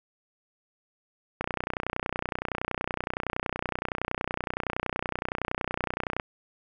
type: click train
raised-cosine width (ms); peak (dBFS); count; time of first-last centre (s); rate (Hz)
0.5; -13; 148; 1.41-6.198; 30.7
effects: none